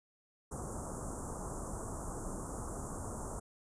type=band-stop noise; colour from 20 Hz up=pink; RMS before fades=-41 dBFS; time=0.51-3.4 s; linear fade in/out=10 ms; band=1300 to 6900 Hz; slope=48 dB/octave; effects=resampled to 22050 Hz